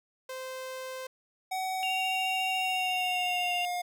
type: tone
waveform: sawtooth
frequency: 519 Hz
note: C5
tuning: 14 cents flat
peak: -33 dBFS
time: 0.29-1.07 s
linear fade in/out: 5 ms
type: tone with pitch glide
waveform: square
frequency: 752 to 712.3 Hz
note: F#5 to F5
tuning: +28 to +34 cents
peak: -31 dBFS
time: 1.51-3.82 s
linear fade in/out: 10 ms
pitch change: -94 cents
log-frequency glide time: 2.54-3.59 s
type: tone with vibrato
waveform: sine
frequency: 2780 Hz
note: F7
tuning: 9 cents flat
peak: -30 dBFS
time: 1.83-3.65 s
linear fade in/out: 0 ms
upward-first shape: square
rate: 14 Hz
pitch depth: 11 cents each way
effects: none